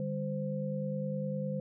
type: tone cluster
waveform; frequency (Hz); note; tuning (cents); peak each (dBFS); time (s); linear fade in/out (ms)
sine; 148.8 / 198.6 / 518; D3 / G3 / C5; +23 / +23 / -17; -36 / -36 / -37; 0-1.6; 2
effects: none